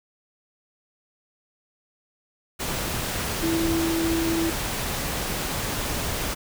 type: tone in noise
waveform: sine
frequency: 329.6 Hz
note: E4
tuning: in tune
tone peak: -22 dBFS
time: 3.42-4.51 s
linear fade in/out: 20 ms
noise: pink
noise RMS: -28 dBFS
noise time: 2.59-6.35 s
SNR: +3 dB
effects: none